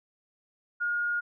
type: tone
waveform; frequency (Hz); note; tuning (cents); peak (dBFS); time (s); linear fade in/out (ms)
sine; 1428; F6; +38; -26; 0.8-1.21; 20
effects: none